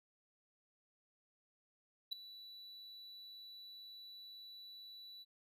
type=tone with ADSR envelope; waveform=triangle; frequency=3951 Hz; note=B7; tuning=in tune; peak=-33 dBFS; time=2.11-5.25 s; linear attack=17 ms; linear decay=4 ms; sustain=-17 dB; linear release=32 ms; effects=none